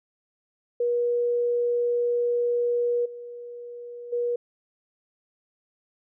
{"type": "tone with level steps", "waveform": "sine", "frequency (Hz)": 480.5, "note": "B4", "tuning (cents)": -48, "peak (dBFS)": [-21, -36, -23], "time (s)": [0.8, 4.36], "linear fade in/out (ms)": 5, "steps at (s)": [3.05, 4.12], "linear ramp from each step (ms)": 10, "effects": []}